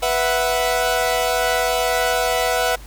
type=chord; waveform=sawtooth; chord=B suspended fourth; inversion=none; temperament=equal; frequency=493.9 / 659.3 / 740 Hz; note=B4 / E5 / F#5; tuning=0 / 0 / 0 cents; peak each=-18 dBFS; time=0.02-2.76 s; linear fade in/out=10 ms; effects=added 50 Hz sine -36 dBFS peak until 2.86 s + pink hiss -44 dBFS RMS until 2.86 s